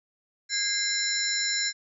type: tone cluster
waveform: sine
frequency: 1634 / 2092 / 4056 / 5350 / 7110 Hz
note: G#6 / C7 / B7 / E8 / A8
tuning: -29 / -1 / +45 / +25 / +17 cents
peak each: -33 / -33 / -30 / -30 / -31 dBFS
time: 0.49-1.73 s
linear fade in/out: 50 ms
effects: none